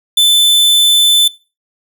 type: tone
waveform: 45% pulse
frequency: 3520 Hz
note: A7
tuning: in tune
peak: -6 dBFS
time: 0.17-1.28 s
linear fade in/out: 5 ms
effects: noise-tail reverb RT60 0.3 s tail -20 dB re dry